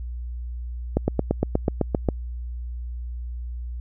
slowing click train, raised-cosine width 2 ms, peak -6 dBFS, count 10, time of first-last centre 0.97-2.088 s, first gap 110 ms, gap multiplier 1.03, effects added 60 Hz sine -29 dBFS peak until 3.8 s

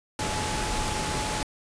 sine tone in noise, 853 Hz, G#5, 46 cents sharp, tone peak -33 dBFS, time 0.19-1.43 s, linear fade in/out 2 ms, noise pink, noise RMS -29 dBFS, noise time 0.19-1.43 s, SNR -7 dB, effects resampled to 22050 Hz

